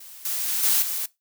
blue noise with level steps, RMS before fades -43 / -27 / -25 / -20 / -28 dBFS, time 0-1.06 s, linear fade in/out 5 ms, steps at 0.25 / 0.48 / 0.63 / 0.82 s, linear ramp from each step 2 ms, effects noise-tail reverb RT60 0.2 s tail -20 dB re dry

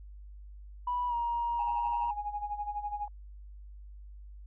sine tone with pitch glide, 981 to 944.3 Hz, B5 to A#5, -12 to +22 cents, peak -28 dBFS, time 0.87-2.11 s, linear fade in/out 5 ms, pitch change -66 cents, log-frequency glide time 1.08-1.14 s
sine tone with tremolo, 828 Hz, G#5, 5 cents flat, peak -30 dBFS, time 1.59-3.08 s, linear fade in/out 2 ms, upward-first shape sine, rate 12 Hz, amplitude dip 75%
effects tanh soft clip ceiling -23 dBFS + added 50 Hz sine -45 dBFS peak until 4.46 s

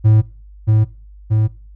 triangle tone with echo, 108.6 Hz, A2, 22 cents flat, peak -5 dBFS, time 0.04-0.22 s, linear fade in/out 20 ms, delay 630 ms, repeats 2, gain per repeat -2 dB, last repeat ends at 1.48 s, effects noise-tail reverb RT60 0.4 s tail -23 dB re dry + added 50 Hz sine -37 dBFS peak until 1.75 s

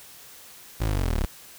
25% pulse linear sweep, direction down, 57.8 to 32.07 Hz, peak -19 dBFS, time 0.8-1.26 s, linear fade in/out 10 ms, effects white hiss -47 dBFS RMS until 1.58 s

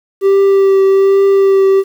triangle tone with vibrato, 390.5 Hz, G4, 7 cents flat, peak -4 dBFS, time 0.21-1.84 s, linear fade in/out 50 ms, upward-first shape triangle, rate 1.2 Hz, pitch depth 17 cents each way, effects 7-bit

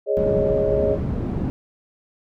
sine chord, Ab suspended fourth, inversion none, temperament equal with one note detuned, 413.6 / 554.4 / 622.3 Hz, Ab4 / Db5 / Eb5, -7 / 0 / 0 cents, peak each -21 / -22 / -23 dBFS, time 0.06-0.98 s, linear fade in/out 50 ms
white low-pass noise, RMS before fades -25 dBFS, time 0.17-1.5 s, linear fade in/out 0 ms, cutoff 230 Hz, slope 12 dB/octave
effects none

